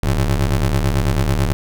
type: ring-modulated tone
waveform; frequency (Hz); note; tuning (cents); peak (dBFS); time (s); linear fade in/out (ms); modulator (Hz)
30% pulse; 71.3; C#2; +49; -9; 0.03-1.53; 0; 31.1
effects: none